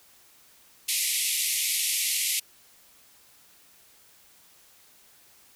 white band-pass noise, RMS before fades -27 dBFS, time 0.88-2.4 s, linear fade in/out 10 ms, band 2000 to 13000 Hz, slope 96 dB/octave, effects white hiss -57 dBFS RMS until 5.55 s

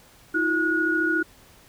sine tone cluster, 320.8 / 354.7 / 1451 Hz, E4 / F4 / F#6, -47 / +27 / -34 cents, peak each -25 / -29 / -22 dBFS, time 0.34-1.23 s, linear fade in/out 10 ms, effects pink hiss -53 dBFS RMS until 1.68 s

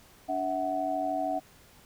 sine tone cluster, 288.7 / 651 / 744 Hz, D4 / E5 / F#5, -30 / -22 / +9 cents, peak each -35 / -32 / -30 dBFS, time 0.28-1.4 s, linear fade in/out 20 ms, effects pink hiss -57 dBFS RMS until 1.85 s

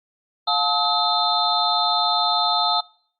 sine tone cluster, 710 / 870 / 1277 / 3615 / 4110 Hz, F5 / A5 / D#6 / A7 / C8, +28 / -20 / +45 / +46 / -32 cents, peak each -24 dBFS, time 0.47-2.81 s, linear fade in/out 10 ms, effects noise-tail reverb RT60 0.6 s tail -25 dB re dry + Opus 48 kbps

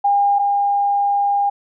sine tone pair in turn, 807 / 807 Hz, G#5 / G#5, -50 / -50 cents, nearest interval unison, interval 0 cents, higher neither, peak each -12 / -14 dBFS, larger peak first, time 0.04-0.39 / 0.39-1.5 s, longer second, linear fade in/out 10 ms, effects none

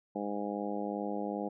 harmonic tone, 102.5 Hz, G#2, 22 cents flat, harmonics 2 / 3 / 4 / 5 / 6 / 7 / 8, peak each -38 / -39 / -42 / -40 / -44 / -43 / -42 dBFS, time 0.15-1.49 s, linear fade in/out 10 ms, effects none

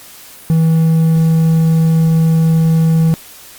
triangle tone, 162 Hz, E3, 30 cents flat, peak -6 dBFS, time 0.5-3.14 s, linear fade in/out 0 ms, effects white hiss -37 dBFS RMS until 3.58 s + Opus 48 kbps

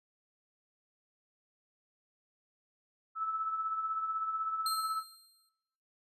sine tone with tremolo, 1309 Hz, E6, 13 cents flat, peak -29 dBFS, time 3.15-5.04 s, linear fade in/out 50 ms, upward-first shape triangle, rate 16 Hz, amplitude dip 55%
sawtooth tone with exponential decay, 4186 Hz, C8, in tune, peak -29 dBFS, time 4.66-5.49 s, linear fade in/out 2 ms, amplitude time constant 180 ms
effects noise-tail reverb RT60 1.0 s tail -19 dB re dry + resampled to 32000 Hz

